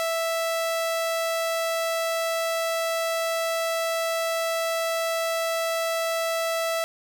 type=tone; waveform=sawtooth; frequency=659.3 Hz; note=E5; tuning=in tune; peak=-20 dBFS; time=0-6.84 s; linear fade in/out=0 ms; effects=none